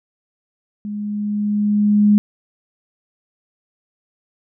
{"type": "tone with level ramp", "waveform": "sine", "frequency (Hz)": 207.7, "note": "G#3", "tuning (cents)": 0, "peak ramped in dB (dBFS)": [-24, -8], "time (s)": [0.85, 2.18], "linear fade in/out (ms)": 0, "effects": []}